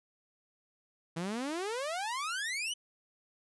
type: exponential sweep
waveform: sawtooth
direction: up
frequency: 159.3 to 3062 Hz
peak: -30 dBFS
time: 1.16-2.74 s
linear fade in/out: 10 ms
effects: resampled to 24000 Hz